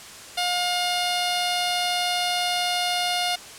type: tone with notch filter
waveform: 10% pulse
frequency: 713 Hz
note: F5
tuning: 36 cents sharp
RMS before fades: -24 dBFS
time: 0.37-3.36 s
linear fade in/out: 10 ms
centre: 1700 Hz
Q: 1.3
effects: white hiss -41 dBFS RMS until 3.58 s + low-pass 9000 Hz 12 dB/octave